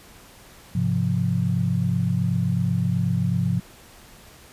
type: chord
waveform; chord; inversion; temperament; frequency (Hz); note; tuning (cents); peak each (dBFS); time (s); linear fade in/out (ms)
sine; F minor; first; equal with one note detuned; 103.83 / 131.8 / 174.61; Ab2 / C3 / F3; 0 / +13 / 0; -25 / -24 / -23; 0.75-3.6; 5
effects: pink hiss -48 dBFS RMS until 4.52 s + resampled to 32000 Hz